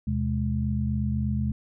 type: tone cluster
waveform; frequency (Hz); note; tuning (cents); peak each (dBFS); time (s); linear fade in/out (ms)
sine; 78.1 / 126.4 / 209.9; D#2 / B2 / G#3; +7 / +41 / +19; -28; 0.07-1.52; 5
effects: none